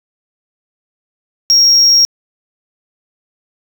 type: tone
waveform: sine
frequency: 5588 Hz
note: F8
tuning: in tune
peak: -3 dBFS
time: 1.5-2.05 s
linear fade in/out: 0 ms
effects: tanh soft clip ceiling -4 dBFS + 7-bit